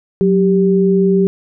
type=tone pair together; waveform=sine; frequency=184.67 / 392 Hz; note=F#3 / G4; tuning=-3 / 0 cents; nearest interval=octave + minor second; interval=1303 cents; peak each=-12 dBFS; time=0.21-1.27 s; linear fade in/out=0 ms; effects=none